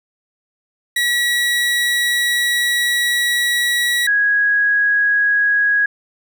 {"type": "tone pair in turn", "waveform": ["30% pulse", "sine"], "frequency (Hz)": [1928, 1657.8], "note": ["B6", "G#6"], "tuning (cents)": [-42, -4], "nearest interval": "minor third", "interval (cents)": 262, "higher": "first", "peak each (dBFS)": -12, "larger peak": "neither", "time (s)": [[0.96, 4.07], [4.07, 5.86]], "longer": "first", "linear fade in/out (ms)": 5, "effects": []}